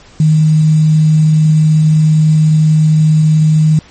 sine tone with quantisation, 155.56 Hz, D#3, in tune, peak -5 dBFS, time 0.2-3.79 s, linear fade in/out 2 ms, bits 5, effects pink hiss -41 dBFS RMS until 3.9 s + MP3 32 kbps

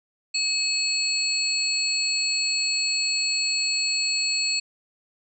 sine tone cluster, 2562 / 4369 / 7650 Hz, E7 / C#8 / A#8, -50 / -26 / +44 cents, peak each -27 / -24 / -29 dBFS, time 0.34-4.6 s, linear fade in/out 10 ms, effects none

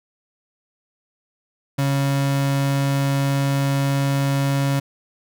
35% pulse tone, 138.59 Hz, C#3, in tune, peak -16 dBFS, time 1.78-4.8 s, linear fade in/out 10 ms, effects none

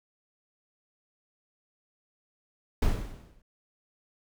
brown noise with exponential decay, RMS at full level -22 dBFS, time 2.82-3.42 s, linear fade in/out 5 ms, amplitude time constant 130 ms, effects none

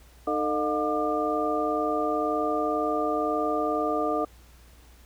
sine tone cluster, 305.5 / 446.5 / 613 / 715 / 1196 Hz, D#4 / A4 / D#5 / F5 / D6, -32 / +25 / -26 / +41 / +31 cents, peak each -30 dBFS, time 0.27-4.25 s, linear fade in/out 5 ms, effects added 60 Hz sine -51 dBFS peak until 5.05 s + pink hiss -57 dBFS RMS until 5.05 s

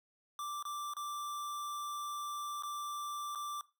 square tone with dropouts, 1174.7 Hz, D6, in tune, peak -39 dBFS, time 0.39-3.61 s, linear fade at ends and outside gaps 1 ms, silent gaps 0.626-0.652 / 0.936-0.967 / 2.624-2.634 / 3.35-3.356 s, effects noise-tail reverb RT60 0.3 s tail -19 dB re dry

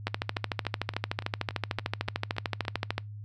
two click trains, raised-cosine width 0.3 ms, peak -12 / -24 dBFS, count 40 / 10, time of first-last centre 0.07-2.98 / 0.08-2.651 s, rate 13.4 / 3.5 Hz, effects noise-tail reverb RT60 0.2 s tail -26 dB re dry + added 104 Hz sine -39 dBFS peak until 3.24 s

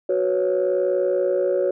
sine chord, F# suspended fourth, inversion none, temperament equal, 370 / 493.9 / 554.4 Hz, F#4 / B4 / C#5, 0 / 0 / 0 cents, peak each -21 / -24 / -20 dBFS, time 0.09-1.71 s, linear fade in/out 5 ms, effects tanh soft clip ceiling -12 dBFS

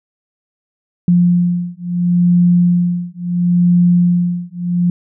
sine beating tone pair, 175.4 / 176.13 Hz, F3 / F3, +8 / +15 cents, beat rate 0.73 Hz, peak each -13 dBFS, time 1.08-4.9 s, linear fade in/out 2 ms, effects none

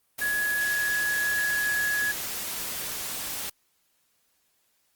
sine tone in noise, 1680 Hz, G#6, 19 cents sharp, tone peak -24 dBFS, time 0.21-2.12 s, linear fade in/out 10 ms, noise white, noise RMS -33 dBFS, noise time 0.18-3.5 s, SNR +6 dB, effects white hiss -70 dBFS RMS until 4.95 s + Opus 32 kbps

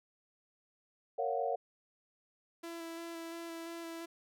sine chord, Gb major seventh, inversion first, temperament just, 462.5 / 555 / 693.7 / 740 Hz, Bb4 / Db5 / F5 / Gb5, -14 / +2 / -12 / 0 cents, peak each -37 dBFS, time 1.18-1.56 s, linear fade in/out 10 ms
sawtooth tone with vibrato, 333.5 Hz, E4, 20 cents sharp, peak -38 dBFS, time 2.63-4.06 s, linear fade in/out 10 ms, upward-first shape square, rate 2.9 Hz, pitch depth 12 cents each way
effects none

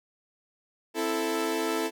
sawtooth chord, A minor, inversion first, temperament equal with one note detuned, 261.6 / 330.8 / 440 Hz, C4 / E4 / A4, 0 / +6 / 0 cents, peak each -31 / -26 / -26 dBFS, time 0.94-1.91 s, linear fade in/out 50 ms, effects none

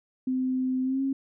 sine tone with pitch glide, 257.8 to 270.6 Hz, C4 to C#4, -26 to -42 cents, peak -24 dBFS, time 0.27-1.13 s, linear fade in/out 5 ms, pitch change +84 cents, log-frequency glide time 0.83-1.02 s, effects none

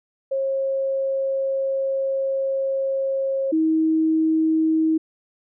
sine tone pair in turn, 540 / 318.3 Hz, C#5 / D#4, -45 / +39 cents, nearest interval major sixth, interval 916 cents, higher first, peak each -20 / -16 dBFS, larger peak second, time 0.31-3.52 / 3.52-4.98 s, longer first, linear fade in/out 10 ms, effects none

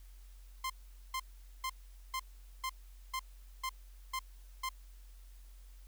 sawtooth tone bursts, 1046.5 Hz, C6, in tune, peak -31 dBFS, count 9, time 0.64-4.691 s, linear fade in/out 5 ms, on 59 ms, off 440 ms, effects added 45 Hz sine -51 dBFS peak until 5.87 s + white hiss -67 dBFS RMS until 5.87 s

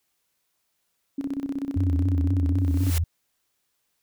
sine tone with tremolo, 277.2 Hz, C#4, in tune, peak -24 dBFS, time 1.18-2.91 s, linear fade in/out 5 ms, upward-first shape square, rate 16 Hz, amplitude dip 75%
sine tone with vibrato, 87 Hz, F2, 6 cents flat, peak -20 dBFS, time 1.76-3.04 s, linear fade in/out 5 ms, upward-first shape triangle, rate 3.9 Hz, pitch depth 150 cents each way
white noise with exponential growth, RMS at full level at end -29 dBFS, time 2.55-2.98 s, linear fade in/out 0 ms, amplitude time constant 93 ms
effects white hiss -74 dBFS RMS until 4.02 s

